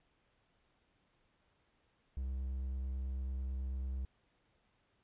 triangle tone with vibrato, 65.41 Hz, C2, in tune, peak -34 dBFS, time 2.17-4.05 s, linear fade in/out 0 ms, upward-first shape sine, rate 9.1 Hz, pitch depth 14 cents each way, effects pink hiss -75 dBFS RMS until 5.03 s + resampled to 8000 Hz

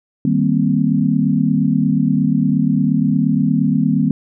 sine chord, C minor seventh, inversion first, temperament equal, 155.56 / 196 / 233.1 / 261.6 Hz, Eb3 / G3 / Bb3 / C4, 0 / 0 / 0 / 0 cents, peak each -18 dBFS, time 0.25-4.11 s, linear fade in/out 2 ms, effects none

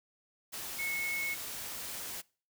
sine tone in noise, 2190 Hz, C#7, 22 cents flat, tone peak -33 dBFS, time 0.78-1.35 s, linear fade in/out 20 ms, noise white, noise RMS -41 dBFS, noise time 0.52-2.22 s, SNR +5 dB, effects noise-tail reverb RT60 0.4 s tail -24 dB re dry

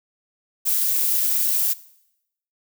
violet noise with amplitude modulation, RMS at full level -17 dBFS, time 0.65-1.74 s, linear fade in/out 20 ms, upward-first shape sine, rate 270 Hz, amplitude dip 80%, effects noise-tail reverb RT60 0.8 s tail -19 dB re dry

